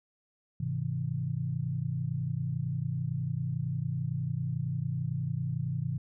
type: chord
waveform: sine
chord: Ab augmented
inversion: none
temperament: equal with one note detuned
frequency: 103.83 / 130.81 / 161.8 Hz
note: Ab2 / C3 / E3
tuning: 0 / 0 / -32 cents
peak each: -37 / -32 / -34 dBFS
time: 0.6-5.98 s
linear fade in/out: 5 ms
effects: none